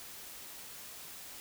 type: silence
effects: white hiss -48 dBFS RMS until 1.4 s